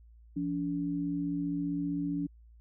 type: tone pair together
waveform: sine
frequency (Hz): 171.03 / 286.4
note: F3 / D4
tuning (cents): -36 / -43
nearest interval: major sixth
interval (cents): 893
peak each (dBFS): -35 / -31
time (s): 0.36-2.27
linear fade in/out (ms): 10
effects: added 57 Hz sine -53 dBFS peak until 2.6 s